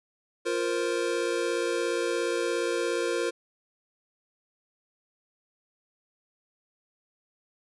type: chord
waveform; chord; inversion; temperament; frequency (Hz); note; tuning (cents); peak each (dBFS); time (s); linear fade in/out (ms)
square; F suspended fourth; none; equal; 349.2 / 466.2 / 523.3; F4 / Bb4 / C5; 0 / 0 / 0; -31 / -30 / -33; 0.45-3.31; 20
effects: resampled to 24000 Hz